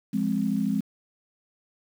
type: chord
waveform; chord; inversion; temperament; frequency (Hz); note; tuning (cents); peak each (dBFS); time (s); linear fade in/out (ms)
sine; F minor; none; equal; 174.61 / 207.7 / 261.6; F3 / Ab3 / C4; 0 / 0 / 0; -30 / -25 / -28; 0.13-0.81; 10
effects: 8-bit